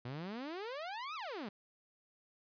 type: exponential two-way sweep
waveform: sawtooth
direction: up then down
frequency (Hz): 117 to 1332 to 186.6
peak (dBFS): -37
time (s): 0.05-1.49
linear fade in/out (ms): 5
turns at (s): 1.15
effects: resampled to 11025 Hz